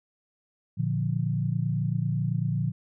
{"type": "chord", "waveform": "sine", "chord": "Bb major", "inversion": "none", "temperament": "equal", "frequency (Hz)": [116.54, 146.83, 174.61], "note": ["Bb2", "D3", "F3"], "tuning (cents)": [0, 0, 0], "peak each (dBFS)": [-28, -28, -30], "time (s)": [0.77, 2.72], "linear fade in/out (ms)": 20, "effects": []}